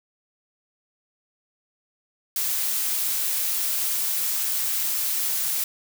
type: noise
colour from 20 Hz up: blue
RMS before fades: -25 dBFS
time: 2.36-5.64 s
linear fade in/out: 2 ms
effects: none